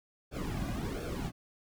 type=noise with flanger; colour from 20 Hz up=brown; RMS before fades=-36 dBFS; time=0.31-1.32 s; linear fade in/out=50 ms; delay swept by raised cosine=1 to 2.3 ms; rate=1.4 Hz; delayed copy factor=-0.8; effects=none